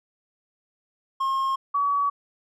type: tone pair in turn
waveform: triangle / sine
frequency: 1073 / 1135.4 Hz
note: C6 / C#6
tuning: +43 / +41 cents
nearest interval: minor second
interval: 98 cents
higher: second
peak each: -20 dBFS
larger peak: neither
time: 1.2-1.56 / 1.74-2.1 s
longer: neither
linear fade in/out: 10 ms
effects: none